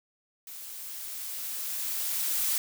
blue noise with level ramp, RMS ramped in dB -43 to -27 dBFS, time 0.47-2.58 s, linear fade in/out 2 ms, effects none

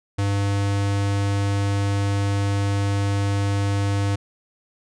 square tone, 100 Hz, G2, 35 cents sharp, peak -20 dBFS, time 0.18-4.16 s, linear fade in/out 10 ms, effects resampled to 22050 Hz

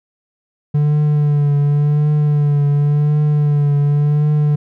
triangle tone with vibrato, 146.83 Hz, D3, in tune, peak -9 dBFS, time 0.74-4.56 s, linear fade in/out 10 ms, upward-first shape triangle, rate 0.91 Hz, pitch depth 40 cents each way, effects none

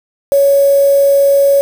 sine tone with quantisation, 558 Hz, C#5, 11 cents sharp, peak -6 dBFS, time 0.32-1.61 s, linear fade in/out 0 ms, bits 4, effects none

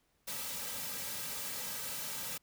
white noise with comb filter, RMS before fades -40 dBFS, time 0.27-2.38 s, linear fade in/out 10 ms, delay 2.8 ms, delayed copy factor -0.7, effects pink hiss -75 dBFS RMS until 2.42 s

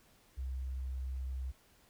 sine tone, 65.1 Hz, C2, 8 cents flat, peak -35 dBFS, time 0.37-1.52 s, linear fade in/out 20 ms, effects tanh soft clip ceiling -31 dBFS + pink hiss -66 dBFS RMS until 1.89 s

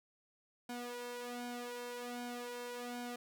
sawtooth tone with flanger, 243.1 Hz, B3, 27 cents flat, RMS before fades -44 dBFS, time 0.69-3.16 s, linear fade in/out 5 ms, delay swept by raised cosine 1.3 to 2.23 ms, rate 1.3 Hz, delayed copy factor +0.8, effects none

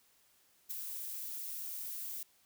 violet noise with ADSR envelope, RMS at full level -38 dBFS, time 0.69-2.23 s, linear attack 20 ms, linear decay 15 ms, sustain -4 dB, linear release 4 ms, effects white hiss -69 dBFS RMS until 2.45 s

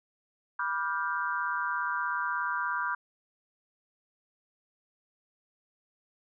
sine chord, G dominant seventh, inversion first, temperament just, 980 / 1176 / 1411.2 / 1568 Hz, B5 / D6 / F6 / G6, -14 / +2 / +18 / 0 cents, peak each -34 dBFS, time 0.59-2.95 s, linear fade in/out 5 ms, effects none

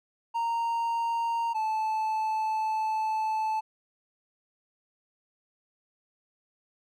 triangle tone pair in turn, 927 / 873.1 Hz, A#5 / A5, -10 / -14 cents, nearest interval minor second, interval 104 cents, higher first, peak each -24 dBFS, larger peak neither, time 0.34-1.54 / 1.54-3.61 s, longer second, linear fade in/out 20 ms, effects none

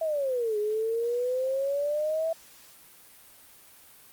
sine exponential two-way sweep, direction down then up, 659.3 to 415.3 to 659.3 Hz, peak -25 dBFS, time 0.01-2.33 s, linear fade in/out 5 ms, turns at 0.58 s, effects white hiss -53 dBFS RMS until 4.12 s + Opus 32 kbps

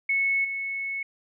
sine tone with level steps, 2201 Hz, C#7, 13 cents flat, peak -21 / -28 dBFS, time 0.09-1.03 s, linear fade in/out 5 ms, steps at 0.44 s, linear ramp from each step 10 ms, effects none

